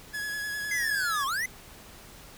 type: tone with vibrato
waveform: 45% pulse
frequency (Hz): 1684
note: G#6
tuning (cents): +24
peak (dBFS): -31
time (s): 0.13-1.25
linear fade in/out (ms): 20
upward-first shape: sine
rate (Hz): 9.8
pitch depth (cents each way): 24
type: linear two-way sweep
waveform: square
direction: down then up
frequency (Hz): 2089 to 1046.5 to 2089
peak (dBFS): -28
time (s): 0.71-1.46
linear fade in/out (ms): 5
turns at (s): 1.26
effects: pink hiss -49 dBFS RMS until 2.37 s